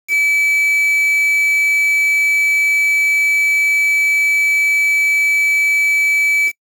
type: tone with quantisation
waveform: triangle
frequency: 2301 Hz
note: D7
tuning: 36 cents flat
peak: -10 dBFS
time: 0.08-6.52 s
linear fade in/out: 50 ms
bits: 5
effects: noise-tail reverb RT60 0.1 s tail -25 dB re dry